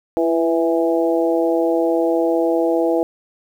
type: harmonic tone with a mistuned harmonic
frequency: 164.8 Hz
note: E3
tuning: in tune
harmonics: 2 / 3 / 4 / 5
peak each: -18 / -19 / -21 / -27 dBFS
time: 0.17-3.03 s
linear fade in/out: 0 ms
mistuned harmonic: 2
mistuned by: +26 cents
effects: 8-bit